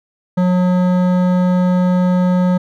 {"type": "tone with hard clipping", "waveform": "triangle", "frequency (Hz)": 181.1, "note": "F#3", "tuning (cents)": -37, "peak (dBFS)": -13, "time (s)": [0.37, 2.58], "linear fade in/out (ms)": 10, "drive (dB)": 17, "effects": []}